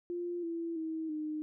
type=tone with pitch steps; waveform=sine; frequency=349.2 / 334.4 / 320.2 / 306.6 Hz; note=F4 / E4 / D#4 / D#4; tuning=0 / +25 / +50 / -25 cents; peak=-34 dBFS; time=0.1-1.42 s; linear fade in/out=0 ms; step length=330 ms; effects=none